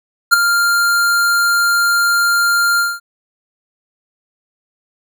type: tone with ADSR envelope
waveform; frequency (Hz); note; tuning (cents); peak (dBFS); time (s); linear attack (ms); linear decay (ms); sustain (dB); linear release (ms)
square; 1396.9; F6; 0; -3; 0.31-3; 24; 11; -9; 210
effects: none